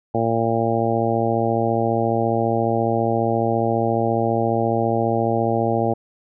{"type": "harmonic tone", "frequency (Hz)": 114.6, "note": "A#2", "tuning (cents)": -29, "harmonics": [1, 2, 3, 4, 5, 6, 7], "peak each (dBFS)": [-25, -25, -25, -25, -25, -25, -25], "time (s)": [0.14, 5.94], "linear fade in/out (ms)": 10, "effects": []}